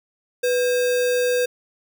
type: tone with sample-and-hold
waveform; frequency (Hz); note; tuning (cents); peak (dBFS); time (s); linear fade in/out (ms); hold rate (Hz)
sine; 493.9; B4; 0; -17; 0.43-1.46; 10; 2100
effects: none